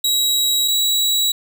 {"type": "tone pair in turn", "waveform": "sawtooth", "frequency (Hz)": [3859, 3890], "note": ["B7", "B7"], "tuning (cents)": [-41, -27], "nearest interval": "unison", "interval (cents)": 14, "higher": "second", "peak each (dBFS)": -12, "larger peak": "neither", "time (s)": [[0.04, 0.68], [0.68, 1.32]], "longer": "neither", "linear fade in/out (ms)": 5, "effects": []}